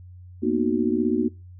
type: chord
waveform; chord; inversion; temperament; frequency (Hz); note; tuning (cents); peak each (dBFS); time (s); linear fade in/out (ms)
sine; B major seventh; third; just; 231.5 / 246.9 / 308.7 / 370.4; A#3 / B3 / D#4 / F#4; -12 / 0 / -14 / +2; -25; 0.42-1.29; 20
effects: noise-tail reverb RT60 0.3 s tail -24 dB re dry + added 90 Hz sine -41 dBFS peak until 1.59 s